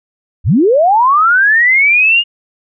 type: linear sweep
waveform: sine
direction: up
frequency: 53 to 2874 Hz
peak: -6 dBFS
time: 0.44-2.24 s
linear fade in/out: 50 ms
effects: none